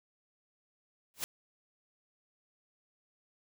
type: noise with exponential growth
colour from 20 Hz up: white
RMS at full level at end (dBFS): -31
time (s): 1.14-1.24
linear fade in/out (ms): 0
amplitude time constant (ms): 20
effects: none